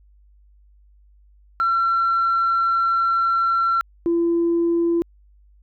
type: tone pair in turn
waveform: sine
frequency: 1356 / 339 Hz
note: E6 / E4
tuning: +49 / +49 cents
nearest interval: 2 octaves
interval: 2400 cents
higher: first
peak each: -15 dBFS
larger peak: neither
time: 1.6-3.81 / 4.06-5.02 s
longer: first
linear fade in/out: 0 ms
effects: tanh soft clip ceiling -13 dBFS + added 50 Hz sine -50 dBFS peak until 5.62 s